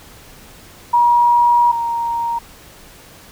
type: tone pair in turn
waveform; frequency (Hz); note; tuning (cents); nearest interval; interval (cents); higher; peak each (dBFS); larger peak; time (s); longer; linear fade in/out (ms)
sine; 956 / 934.2; A#5 / A#5; +43 / +3; unison; 40; first; -9 / -17; first; 0.93-1.72 / 1.72-2.39; first; 10
effects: pink hiss -42 dBFS RMS until 3.31 s